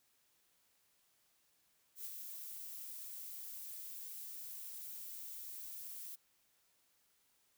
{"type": "noise with ADSR envelope", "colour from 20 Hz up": "violet", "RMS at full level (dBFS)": -44, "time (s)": [1.95, 6.16], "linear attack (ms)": 100, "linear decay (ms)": 39, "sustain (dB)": -4, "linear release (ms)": 13, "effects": ["white hiss -75 dBFS RMS until 7.57 s"]}